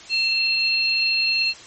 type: tone pair together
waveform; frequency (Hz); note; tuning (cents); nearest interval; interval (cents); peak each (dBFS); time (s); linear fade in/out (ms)
sine; 2686 / 4223; E7 / C8; +32 / +15; minor sixth; 783; -21 / -20; 0.09-1.54; 50
effects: white hiss -42 dBFS RMS until 1.66 s + MP3 32 kbps